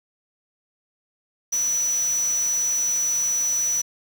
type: tone in noise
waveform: sine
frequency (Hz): 5920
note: F#8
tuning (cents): 0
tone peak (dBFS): -20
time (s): 1.52-3.82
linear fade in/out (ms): 10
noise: white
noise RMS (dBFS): -36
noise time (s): 1.52-3.82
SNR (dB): +13
effects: none